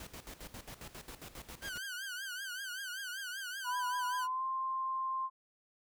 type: noise with tremolo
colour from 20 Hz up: pink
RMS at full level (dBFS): -47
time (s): 0-1.78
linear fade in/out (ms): 2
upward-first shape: square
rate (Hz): 7.4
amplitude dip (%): 75
type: tone with vibrato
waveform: sawtooth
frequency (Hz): 1526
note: G6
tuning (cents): -47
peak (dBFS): -36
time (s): 1.61-4.28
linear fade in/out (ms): 50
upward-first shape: triangle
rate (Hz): 5.2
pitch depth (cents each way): 130
type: tone with pitch glide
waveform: sine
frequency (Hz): 993 to 1052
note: B5 to C6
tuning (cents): +9 to +9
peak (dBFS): -33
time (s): 3.64-5.3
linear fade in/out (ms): 50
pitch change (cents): +100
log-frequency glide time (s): 4.12-4.44
effects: none